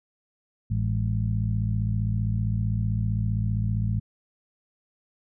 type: harmonic tone with a mistuned harmonic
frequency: 55.4 Hz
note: A1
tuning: 13 cents sharp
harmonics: 1 / 2 / 3 / 4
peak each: -30 / -24 / -33 / -33 dBFS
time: 0.7-4 s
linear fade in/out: 10 ms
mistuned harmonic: 4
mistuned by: -130 cents
effects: none